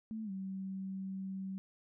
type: tone with pitch glide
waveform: sine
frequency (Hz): 220 to 191.52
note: A3 to G3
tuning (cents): 0 to -40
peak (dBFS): -38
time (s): 0.11-1.58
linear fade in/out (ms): 0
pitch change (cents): -240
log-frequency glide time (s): 0.24-0.31
effects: none